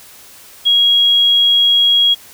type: tone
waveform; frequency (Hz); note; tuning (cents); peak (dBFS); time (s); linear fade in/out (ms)
sine; 3300; G#7; -12; -8; 0.65-2.15; 20
effects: white hiss -40 dBFS RMS until 2.33 s